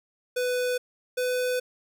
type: tone pair in turn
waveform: square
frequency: 497.5 / 500.7 Hz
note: B4 / B4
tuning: +13 / +24 cents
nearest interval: unison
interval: 11 cents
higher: second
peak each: -25 dBFS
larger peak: neither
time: 0.36-0.78 / 1.17-1.6 s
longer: second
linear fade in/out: 10 ms
effects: none